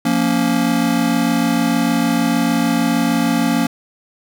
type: chord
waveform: square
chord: Bb minor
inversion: second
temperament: just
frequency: 174.81 / 233.1 / 279.7 Hz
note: F3 / Bb3 / Db4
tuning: +2 / 0 / +16 cents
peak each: -22 / -18 / -19 dBFS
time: 0.05-3.67 s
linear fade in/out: 5 ms
effects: none